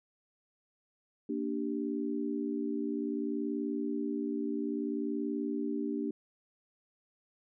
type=chord; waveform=sine; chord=G minor; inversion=first; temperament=equal; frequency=233.1 / 293.7 / 392 Hz; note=Bb3 / D4 / G4; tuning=0 / 0 / 0 cents; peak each=-36 / -34 / -38 dBFS; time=1.29-6.11 s; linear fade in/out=5 ms; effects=none